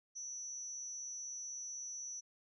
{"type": "tone with amplitude modulation", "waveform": "sine", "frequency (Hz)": 5920, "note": "F#8", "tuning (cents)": 0, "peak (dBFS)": -39, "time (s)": [0.15, 2.21], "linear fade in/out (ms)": 20, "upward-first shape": "sine", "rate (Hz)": 276, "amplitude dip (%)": 75, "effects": []}